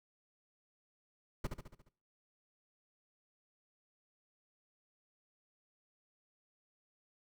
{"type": "noise with echo", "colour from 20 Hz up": "brown", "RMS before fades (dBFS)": -34, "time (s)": [1.44, 1.47], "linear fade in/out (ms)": 5, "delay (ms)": 70, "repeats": 6, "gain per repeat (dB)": -5, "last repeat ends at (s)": 1.89, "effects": ["noise-tail reverb RT60 0.4 s tail -19 dB re dry"]}